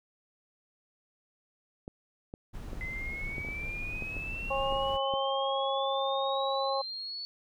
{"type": "clicks", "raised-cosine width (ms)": 2, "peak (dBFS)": -27, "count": 10, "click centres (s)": [1.879, 2.339, 2.732, 3.382, 3.449, 3.487, 4.023, 4.167, 4.725, 5.138]}
{"type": "noise", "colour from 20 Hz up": "brown", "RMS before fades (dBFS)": -40, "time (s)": [2.53, 4.98], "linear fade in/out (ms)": 20}
{"type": "exponential sweep", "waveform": "sine", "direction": "up", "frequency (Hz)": [2039, 4454], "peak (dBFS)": -36, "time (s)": [2.81, 7.25], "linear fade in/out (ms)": 0}
{"type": "harmonic tone", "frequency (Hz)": 271.4, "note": "C#4", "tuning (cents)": -36, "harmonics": [2, 3, 4], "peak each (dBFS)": [-31, -33, -34], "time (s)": [4.5, 6.82], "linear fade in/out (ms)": 10}
{"effects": []}